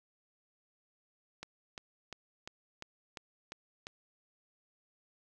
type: click train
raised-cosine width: 0.2 ms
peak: -25 dBFS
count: 8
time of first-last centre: 1.43-3.869 s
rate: 2.87 Hz
effects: none